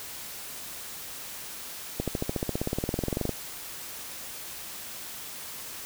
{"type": "accelerating click train", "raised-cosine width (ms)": 2, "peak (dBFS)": -14, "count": 24, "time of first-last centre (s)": [2, 3.293], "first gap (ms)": 77, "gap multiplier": 0.97, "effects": ["white hiss -40 dBFS RMS until 5.85 s"]}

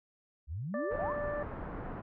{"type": "exponential sweep", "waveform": "sine", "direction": "up", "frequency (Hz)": [65.41, 1318.5], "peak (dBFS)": -35, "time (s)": [0.47, 1.16], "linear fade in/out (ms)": 50}
{"type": "harmonic tone", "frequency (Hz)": 587.3, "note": "D5", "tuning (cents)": 0, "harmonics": [1, 2, 3], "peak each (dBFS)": [-34, -43, -44], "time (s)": [0.74, 1.43], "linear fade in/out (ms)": 2}
{"type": "low-pass noise", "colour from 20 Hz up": "pink", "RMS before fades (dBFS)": -41, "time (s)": [0.9, 2.02], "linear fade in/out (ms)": 20, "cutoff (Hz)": 1500, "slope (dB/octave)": 24}
{"effects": []}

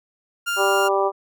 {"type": "tone", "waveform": "30% pulse", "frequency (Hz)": 1400, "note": "F6", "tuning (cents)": 4, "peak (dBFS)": -19, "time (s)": [0.46, 0.89], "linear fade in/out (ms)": 20}
{"type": "harmonic tone", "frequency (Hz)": 196, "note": "G3", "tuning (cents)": 0, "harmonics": [2, 3, 4, 5, 6], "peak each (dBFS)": [-21, -23, -24, -25, -26], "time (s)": [0.56, 1.12], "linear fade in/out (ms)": 50}
{"effects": []}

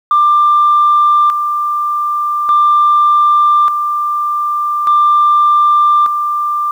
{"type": "tone with tremolo", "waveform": "sine", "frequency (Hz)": 1188, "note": "D6", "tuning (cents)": 20, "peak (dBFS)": -5, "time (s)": [0.11, 6.71], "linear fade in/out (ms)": 2, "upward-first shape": "square", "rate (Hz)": 0.42, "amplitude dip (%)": 55, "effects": ["tanh soft clip ceiling -2 dBFS", "7-bit"]}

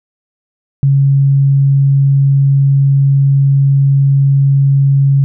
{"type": "tone", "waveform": "sine", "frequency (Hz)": 138.2, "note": "C#3", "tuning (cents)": -5, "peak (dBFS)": -6, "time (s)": [0.83, 5.24], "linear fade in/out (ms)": 0, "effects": []}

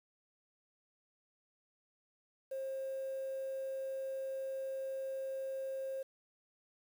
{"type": "tone", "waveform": "triangle", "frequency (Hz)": 534, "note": "C5", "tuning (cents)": 35, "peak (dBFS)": -34, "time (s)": [2.51, 6.03], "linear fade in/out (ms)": 10, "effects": ["tanh soft clip ceiling -34 dBFS", "10-bit"]}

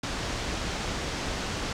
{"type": "low-pass noise", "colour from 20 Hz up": "pink", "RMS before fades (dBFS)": -32, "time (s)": [0.03, 1.73], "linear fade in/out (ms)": 5, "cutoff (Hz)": 6900, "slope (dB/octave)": 24, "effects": []}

